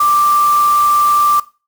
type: tone in noise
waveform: sine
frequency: 1178 Hz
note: D6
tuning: 5 cents sharp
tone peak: -9 dBFS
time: 0-1.4 s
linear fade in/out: 5 ms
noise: white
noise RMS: -27 dBFS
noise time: 0-1.4 s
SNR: +15 dB
effects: noise-tail reverb RT60 0.3 s tail -17 dB re dry